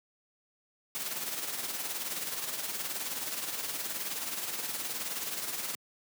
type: noise with tremolo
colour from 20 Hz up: white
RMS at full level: -34 dBFS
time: 0.95-5.75 s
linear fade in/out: 0 ms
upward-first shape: sine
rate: 19 Hz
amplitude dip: 50%
effects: high-pass 150 Hz 12 dB/octave